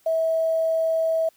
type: tone with quantisation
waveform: sine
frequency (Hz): 649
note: E5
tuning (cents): -27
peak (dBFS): -19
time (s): 0.06-1.29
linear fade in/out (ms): 5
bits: 8
effects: white hiss -61 dBFS RMS until 1.36 s